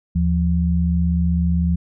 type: tone pair together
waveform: sine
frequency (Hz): 77.1 / 173.08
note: D#2 / F3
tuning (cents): -15 / -15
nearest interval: octave + major second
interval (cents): 1400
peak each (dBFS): -18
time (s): 0.15-1.76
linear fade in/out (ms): 10
effects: none